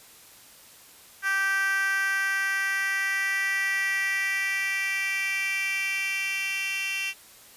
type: tone with high-pass filter sweep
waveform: 10% pulse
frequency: 390 Hz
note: G4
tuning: 9 cents flat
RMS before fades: -27 dBFS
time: 1.22-7.14 s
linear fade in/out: 50 ms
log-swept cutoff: 1500 to 2700 Hz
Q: 5
effects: white hiss -51 dBFS RMS until 7.56 s + resampled to 32000 Hz